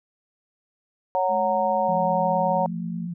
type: chord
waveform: sine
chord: F# major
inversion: second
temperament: just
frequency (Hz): 555 / 740 / 925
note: C#5 / F#5 / A#5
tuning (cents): +2 / 0 / -14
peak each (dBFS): -24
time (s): 1.15-2.66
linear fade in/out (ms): 0
type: tone with pitch glide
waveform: sine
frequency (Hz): 212.2 to 223.3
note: G#3 to A3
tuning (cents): +38 to +26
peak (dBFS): -32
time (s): 1.28-3.09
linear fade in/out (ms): 50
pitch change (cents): +88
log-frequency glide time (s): 2.5-2.76
type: tone with vibrato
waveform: sine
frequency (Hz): 173.4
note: F3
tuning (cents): -12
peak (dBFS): -28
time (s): 1.88-3.14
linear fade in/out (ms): 10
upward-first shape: sine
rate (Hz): 11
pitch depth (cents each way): 41
effects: none